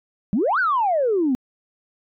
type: exponential two-way sweep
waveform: sine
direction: up then down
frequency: 180.3 to 1568 to 242.6 Hz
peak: -16 dBFS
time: 0.33-1.35 s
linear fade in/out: 0 ms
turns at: 0.59 s
effects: tanh soft clip ceiling -12 dBFS